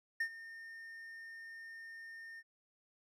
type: tone with ADSR envelope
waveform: triangle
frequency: 1821 Hz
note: A#6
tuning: 41 cents flat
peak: -29 dBFS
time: 0.2-2.43 s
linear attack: 7 ms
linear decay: 77 ms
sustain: -17 dB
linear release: 43 ms
effects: none